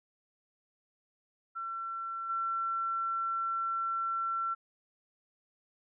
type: tone with level steps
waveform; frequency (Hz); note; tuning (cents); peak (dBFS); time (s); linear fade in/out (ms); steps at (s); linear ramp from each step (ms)
sine; 1350; E6; +41; -35 / -30; 1.55-4.55; 20; 2.29; 10
effects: none